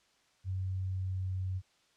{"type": "tone with pitch glide", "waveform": "sine", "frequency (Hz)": [94, 93.46], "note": ["F#2", "F#2"], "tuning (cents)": [28, 18], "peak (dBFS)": -32, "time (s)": [0.44, 1.62], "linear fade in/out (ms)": 50, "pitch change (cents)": -10, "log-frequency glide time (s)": [0.81, 1.32], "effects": ["white hiss -69 dBFS RMS until 1.96 s", "low-pass 6000 Hz 12 dB/octave"]}